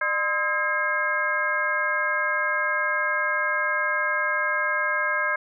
sine tone cluster, 602 / 1033 / 1280 / 1621 / 2133 Hz, D5 / C6 / D#6 / G#6 / C7, +43 / -22 / +49 / -42 / +33 cents, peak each -31 / -30 / -30 / -24 / -30 dBFS, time 0.01-5.36 s, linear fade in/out 5 ms, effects none

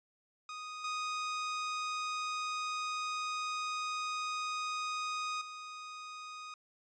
sawtooth tone with level steps, 1244.5 Hz, D#6, in tune, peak -38 / -31 / -40 dBFS, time 0.49-6.54 s, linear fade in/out 2 ms, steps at 0.84 / 5.41 s, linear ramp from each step 5 ms, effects resampled to 16000 Hz

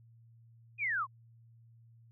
sine linear sweep, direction down, 2524 to 987.8 Hz, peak -30 dBFS, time 0.78-1.07 s, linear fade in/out 50 ms, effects added 115 Hz sine -57 dBFS peak until 2.11 s

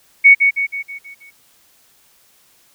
sine tone with echo, 2226 Hz, C#7, 7 cents sharp, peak -3 dBFS, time 0.24-0.35 s, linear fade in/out 20 ms, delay 160 ms, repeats 6, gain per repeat -6 dB, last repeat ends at 1.31 s, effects white hiss -54 dBFS RMS until 2.74 s

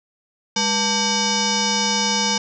sine tone with frequency modulation, 2960 Hz, F#7, in tune, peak -17 dBFS, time 0.56-2.38 s, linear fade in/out 5 ms, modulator 689 Hz, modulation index 4.6, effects none

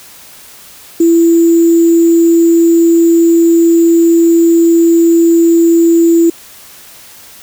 sine tone with sample-and-hold, 334.4 Hz, E4, 25 cents sharp, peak -4 dBFS, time 1-6.3 s, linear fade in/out 5 ms, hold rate 7350 Hz, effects white hiss -36 dBFS RMS until 7.42 s

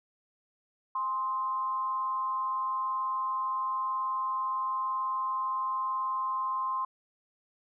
sine tone with amplitude modulation, 1046.5 Hz, C6, in tune, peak -26 dBFS, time 0.95-6.85 s, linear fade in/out 5 ms, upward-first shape sine, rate 218 Hz, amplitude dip 50%, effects none

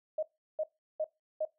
sine tone bursts, 622.3 Hz, D#5, in tune, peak -29 dBFS, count 4, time 0.18-1.452 s, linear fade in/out 5 ms, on 48 ms, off 360 ms, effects noise-tail reverb RT60 0.2 s tail -19 dB re dry

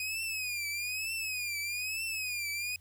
sawtooth tone with vibrato, 2489 Hz, D#7, in tune, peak -30 dBFS, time 0-2.76 s, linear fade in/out 2 ms, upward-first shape triangle, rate 1.1 Hz, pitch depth 140 cents each way, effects added 87 Hz sine -57 dBFS peak until 2.8 s + white hiss -68 dBFS RMS until 2.8 s

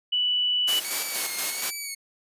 sine tone, 2964 Hz, F#7, 2 cents sharp, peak -21 dBFS, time 0.12-0.8 s, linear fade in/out 10 ms
white noise with tremolo, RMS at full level -28 dBFS, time 0.67-1.71 s, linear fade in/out 20 ms, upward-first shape square, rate 4.2 Hz, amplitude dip 45%
10% pulse tone with vibrato, 2217 Hz, C#7, in tune, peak -23 dBFS, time 0.84-1.95 s, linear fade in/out 10 ms, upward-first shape sine, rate 1.4 Hz, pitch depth 65 cents each way
effects high-pass 300 Hz 12 dB/octave + resampled to 32000 Hz

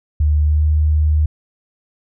sine tone with pitch glide, 75.1 to 76.41 Hz, D2 to D#2, +39 to -31 cents, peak -11 dBFS, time 0.2-1.26 s, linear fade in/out 5 ms, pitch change +30 cents, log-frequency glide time 0.44-0.64 s, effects none

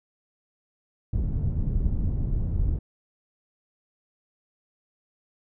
pink low-pass noise, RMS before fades -25 dBFS, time 1.13-2.79 s, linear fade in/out 5 ms, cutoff 140 Hz, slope 12 dB/octave, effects none

